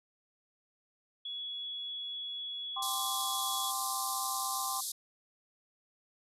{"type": "tone", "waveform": "sine", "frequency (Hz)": 3374, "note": "G#7", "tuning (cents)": 27, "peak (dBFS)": -37, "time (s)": [1.25, 3.71], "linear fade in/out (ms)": 5}
{"type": "chord", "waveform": "sine", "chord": "G suspended fourth", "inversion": "none", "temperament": "equal", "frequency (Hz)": [784, 1046.5, 1174.7], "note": ["G5", "C6", "D6"], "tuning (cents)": [0, 0, 0], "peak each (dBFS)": [-40, -37, -41], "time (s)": [2.76, 4.81], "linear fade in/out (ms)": 10}
{"type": "band-pass noise", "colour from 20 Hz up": "white", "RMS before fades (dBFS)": -38, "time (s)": [2.82, 4.92], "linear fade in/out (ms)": 5, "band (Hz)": [3500, 13000], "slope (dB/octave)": 96}
{"effects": []}